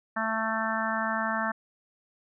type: harmonic tone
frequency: 221.9 Hz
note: A3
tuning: 15 cents sharp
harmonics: 1 / 3 / 4 / 5 / 6 / 7 / 8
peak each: -34 / -34 / -34 / -34 / -34 / -34 / -34 dBFS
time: 0.16-1.52 s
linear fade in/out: 10 ms
effects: none